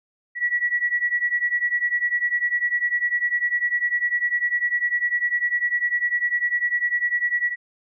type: beating tone pair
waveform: sine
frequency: 1929 / 1939 Hz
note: B6 / B6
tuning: -41 / -32 cents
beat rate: 10 Hz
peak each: -24 / -22 dBFS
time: 0.35-7.56 s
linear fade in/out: 50 ms
effects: none